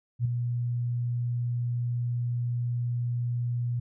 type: tone with ADSR envelope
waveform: sine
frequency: 120.7 Hz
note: B2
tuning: 39 cents flat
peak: -20 dBFS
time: 0.19-3.8 s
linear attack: 62 ms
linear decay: 5 ms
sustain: -6 dB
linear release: 9 ms
effects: none